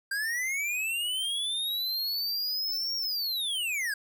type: linear two-way sweep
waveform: square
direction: up then down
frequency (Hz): 1576 to 5588 to 1576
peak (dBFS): -29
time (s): 0.11-3.94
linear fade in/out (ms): 5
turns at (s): 2.96
effects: none